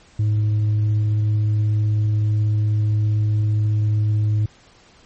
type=tone with tanh clipping; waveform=triangle; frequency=106.2 Hz; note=G#2; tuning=39 cents sharp; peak=-16 dBFS; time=0.19-4.46 s; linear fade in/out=5 ms; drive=7 dB; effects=pink hiss -51 dBFS RMS until 5.05 s + MP3 32 kbps